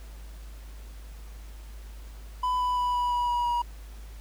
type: tone with pitch steps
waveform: triangle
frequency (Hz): 1000 / 993.1 / 986.2 / 979.4 / 972.7 / 965.9 / 959.3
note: B5 / B5 / B5 / B5 / B5 / B5 / A#5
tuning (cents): +21 / +9 / -3 / -15 / -27 / -39 / +49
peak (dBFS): -22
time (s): 2.43-3.62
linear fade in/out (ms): 5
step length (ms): 170
effects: added 52 Hz sine -40 dBFS peak until 4.2 s + pink hiss -54 dBFS RMS until 4.2 s

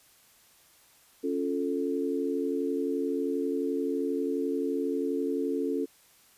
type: chord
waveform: sine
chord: Db augmented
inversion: none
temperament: equal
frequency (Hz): 277.2 / 349.2 / 440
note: Db4 / F4 / A4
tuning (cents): 0 / 0 / 0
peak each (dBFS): -30 / -33 / -31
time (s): 1.23-5.86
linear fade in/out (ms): 20
effects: white hiss -60 dBFS RMS until 6.37 s + resampled to 32000 Hz

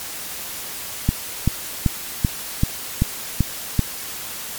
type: click train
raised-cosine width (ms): 5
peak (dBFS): -3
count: 8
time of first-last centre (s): 1.09-3.793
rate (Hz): 2.59
effects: white hiss -31 dBFS RMS until 4.58 s + MP3 96 kbps

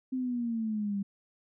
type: exponential sweep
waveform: sine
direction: down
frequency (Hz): 261.6 to 196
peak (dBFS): -29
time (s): 0.12-1.03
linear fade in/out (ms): 10
effects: none

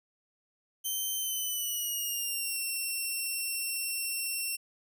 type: tone with pitch glide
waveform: 5% pulse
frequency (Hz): 3100 to 2714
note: G7 to E7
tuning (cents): -20 to +50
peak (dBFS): -23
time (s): 0.84-4.57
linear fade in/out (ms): 20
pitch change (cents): -230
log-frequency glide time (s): 1.16-2.6
effects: none

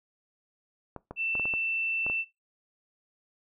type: clicks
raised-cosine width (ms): 1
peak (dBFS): -24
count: 8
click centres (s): 0.963 / 1.11 / 1.353 / 1.397 / 1.455 / 1.538 / 2.065 / 2.099
type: tone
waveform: sine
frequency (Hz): 2672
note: E7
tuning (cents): +23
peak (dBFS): -27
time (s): 1.16-2.25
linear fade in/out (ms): 50
effects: noise-tail reverb RT60 0.2 s tail -20 dB re dry

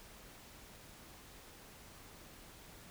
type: silence
effects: pink hiss -56 dBFS RMS until 2.9 s

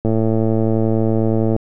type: click train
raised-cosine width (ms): 2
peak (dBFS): -5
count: 169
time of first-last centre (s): 0.05-1.564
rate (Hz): 111
effects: none

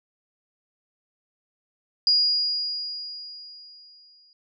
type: tone with exponential decay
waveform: sine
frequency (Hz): 4870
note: D#8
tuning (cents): -38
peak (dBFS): -15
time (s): 2.07-4.33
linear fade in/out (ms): 1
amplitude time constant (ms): 490
effects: none

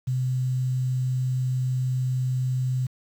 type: tone with quantisation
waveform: sine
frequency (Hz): 128.1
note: C3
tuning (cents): -36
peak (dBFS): -22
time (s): 0.07-2.87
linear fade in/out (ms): 10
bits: 8
effects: none

